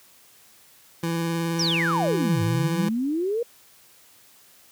25% pulse tone with vibrato, 166.8 Hz, E3, 21 cents sharp, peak -20 dBFS, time 1.03-2.89 s, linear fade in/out 5 ms, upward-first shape sine, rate 19 Hz, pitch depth 16 cents each way
sine exponential two-way sweep, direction down then up, 5990 to 103.83 to 488.9 Hz, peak -22 dBFS, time 1.59-3.43 s, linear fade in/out 5 ms, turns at 2.42 s
effects white hiss -54 dBFS RMS until 4.71 s + high-pass 60 Hz 12 dB/octave

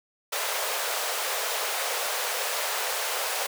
pink high-pass noise, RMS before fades -29 dBFS, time 0.32-3.47 s, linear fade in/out 10 ms, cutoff 460 Hz, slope 48 dB/octave, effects none

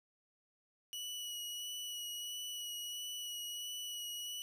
sawtooth tone with vibrato, 2933 Hz, F#7, 16 cents flat, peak -38 dBFS, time 0.93-4.42 s, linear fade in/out 0 ms, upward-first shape sine, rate 1.5 Hz, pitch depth 17 cents each way, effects none

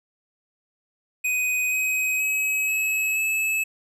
square tone with pitch steps, 2500 / 2525 / 2550 / 2575 / 2600 Hz, D#7 / D#7 / D#7 / E7 / E7, +8 / +25 / +42 / -41 / -24 cents, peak -22 dBFS, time 1.24-3.64 s, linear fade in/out 10 ms, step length 480 ms, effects none

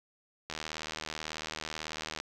click train, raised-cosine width 0.2 ms, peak -19 dBFS, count 134, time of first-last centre 0.5-2.201 s, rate 78.2 Hz, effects none

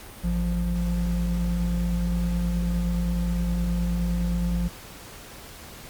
triangle tone pair together, 55 / 174.61 Hz, A1 / F3, 0 / 0 cents, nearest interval octave + minor sixth, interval 2000 cents, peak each -23 / -23 dBFS, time 0.23-4.69 s, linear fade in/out 20 ms, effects pink hiss -43 dBFS RMS until 5.89 s + Opus 48 kbps

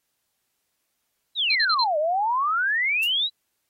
sine exponential two-way sweep, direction down then up, 4003 to 587 to 4003 Hz, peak -20 dBFS, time 1.35-3.3 s, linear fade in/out 50 ms, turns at 1.98 s
sine tone bursts, 4129 Hz, C8, 24 cents flat, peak -20 dBFS, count 4, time 1.5-1.842 s, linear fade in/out 5 ms, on 54 ms, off 42 ms
violet noise with exponential decay, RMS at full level -30 dBFS, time 3.03-3.15 s, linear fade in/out 2 ms, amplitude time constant 24 ms
effects white hiss -75 dBFS RMS until 3.69 s + AAC 48 kbps

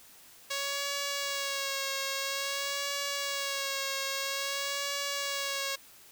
5% pulse tone with vibrato, 554.4 Hz, C#5, in tune, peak -20 dBFS, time 0.5-5.76 s, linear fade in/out 10 ms, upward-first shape sine, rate 0.5 Hz, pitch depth 31 cents each way, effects white hiss -55 dBFS RMS until 6.11 s

